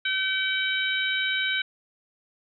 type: harmonic tone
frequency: 765 Hz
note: G5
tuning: 42 cents flat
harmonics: 2 / 3 / 4 / 5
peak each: -27 / -29 / -30 / -31 dBFS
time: 0.05-1.62 s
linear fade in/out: 5 ms
effects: none